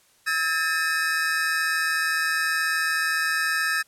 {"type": "tone cluster", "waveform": "square", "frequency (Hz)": [1298, 1624, 1783, 2534], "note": ["E6", "G#6", "A6", "D#7"], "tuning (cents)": [-27, -39, 22, 31], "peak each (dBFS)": [-31, -27, -26, -33], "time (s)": [0.26, 3.83], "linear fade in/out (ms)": 20, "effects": ["white hiss -60 dBFS RMS until 3.87 s", "low-pass 12000 Hz 12 dB/octave"]}